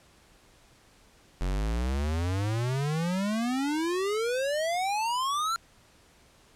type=exponential sweep; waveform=square; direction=up; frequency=43.65 to 1383 Hz; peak=-27 dBFS; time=1.41-5.56 s; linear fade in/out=0 ms; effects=pink hiss -59 dBFS RMS until 6.55 s + low-pass 10000 Hz 12 dB/octave